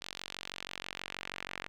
sawtooth tone with band-pass filter sweep, 46.25 Hz, F#1, in tune, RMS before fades -44 dBFS, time 0.01-1.68 s, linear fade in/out 0 ms, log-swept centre 3900 to 2200 Hz, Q 1.5, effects none

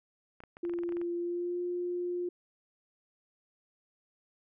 clicks, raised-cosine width 0.5 ms, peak -33 dBFS, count 12, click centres 0.404 / 0.437 / 0.569 / 0.651 / 0.696 / 0.737 / 0.788 / 0.835 / 0.891 / 0.923 / 0.969 / 1.015 s
sine tone with pitch glide, 345.5 to 353.8 Hz, F4 to F4, -19 to +23 cents, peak -31 dBFS, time 0.63-2.29 s, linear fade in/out 5 ms, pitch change +42 cents, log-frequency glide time 1.16-1.61 s
effects none

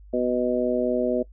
harmonic tone, 124.1 Hz, B2, 9 cents sharp, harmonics 2 / 3 / 4 / 5, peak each -26 / -26 / -26 / -26 dBFS, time 0.13-1.23 s, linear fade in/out 10 ms, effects noise-tail reverb RT60 0.1 s tail -20 dB re dry + added 50 Hz sine -44 dBFS peak until 1.32 s

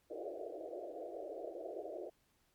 white band-pass noise, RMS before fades -45 dBFS, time 0.1-2.1 s, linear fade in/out 10 ms, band 320 to 690 Hz, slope 96 dB/octave, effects pink hiss -75 dBFS RMS until 2.54 s + MP3 96 kbps

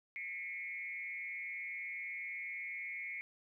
sine tone with frequency modulation, 2180 Hz, C#7, 29 cents flat, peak -40 dBFS, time 0.16-3.21 s, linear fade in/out 0 ms, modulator 168 Hz, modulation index 0.86, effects 13-bit

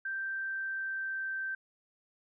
sine tone with pitch glide, 1568 to 1558.1 Hz, G6 to G6, 0 to -11 cents, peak -33 dBFS, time 0.05-1.55 s, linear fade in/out 5 ms, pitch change -11 cents, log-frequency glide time 0.23-1.4 s, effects none

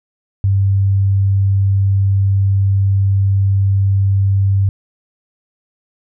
sine tone, 98 Hz, G2, in tune, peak -10 dBFS, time 0.44-4.69 s, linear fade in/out 0 ms, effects none

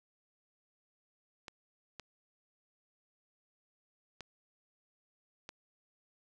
clicks, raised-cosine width 0.2 ms, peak -27 dBFS, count 4, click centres 1.482 / 1.997 / 4.207 / 5.491 s, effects none

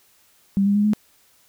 sine tone with pitch steps, 196.9 / 201.6 / 206.5 / 211.4 Hz, G3 / G3 / G#3 / G#3, +8 / +49 / -10 / +31 cents, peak -15 dBFS, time 0.57-0.934 s, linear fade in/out 0 ms, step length 91 ms, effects white hiss -58 dBFS RMS until 1.48 s

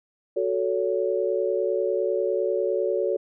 sine chord, F# minor, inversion none, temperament equal with one note detuned, 370 / 440 / 562.8 Hz, F#4 / A4 / C#5, 0 / 0 / +26 cents, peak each -26 dBFS, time 0.36-3.17 s, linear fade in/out 10 ms, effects none

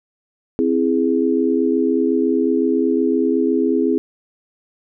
sine chord, C augmented, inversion none, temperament equal, 261.6 / 329.6 / 415.3 Hz, C4 / E4 / G#4, 0 / 0 / 0 cents, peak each -18 / -19 / -19 dBFS, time 0.59-3.98 s, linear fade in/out 0 ms, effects none

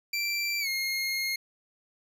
25% pulse tone with pitch glide, 2349 to 2142 Hz, D7 to C7, 0 to +40 cents, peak -24 dBFS, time 0.13-1.36 s, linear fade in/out 5 ms, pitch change -160 cents, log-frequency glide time 0.6-0.68 s, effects none

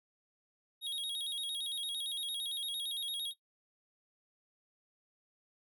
square tone with vibrato, 3520 Hz, A7, in tune, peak -36 dBFS, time 0.81-3.34 s, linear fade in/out 50 ms, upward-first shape square, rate 8.8 Hz, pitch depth 110 cents each way, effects noise-tail reverb RT60 0.1 s tail -18 dB re dry

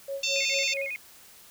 sine tone with tremolo, 551 Hz, C#5, 11 cents flat, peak -29 dBFS, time 0.08-0.93 s, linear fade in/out 5 ms, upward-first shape sine, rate 4.5 Hz, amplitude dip 100%
harmonic tone, 895 Hz, A5, 29 cents sharp, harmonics 3 / 4 / 5 / 6 / 7 / 8, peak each -29 / -31 / -33 / -35 / -36 / -37 dBFS, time 0.23-0.74 s, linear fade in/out 5 ms
sine tone with vibrato, 2316 Hz, D7, 25 cents flat, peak -31 dBFS, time 0.36-0.96 s, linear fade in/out 0 ms, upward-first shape square, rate 11 Hz, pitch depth 120 cents each way
effects white hiss -52 dBFS RMS until 1.5 s

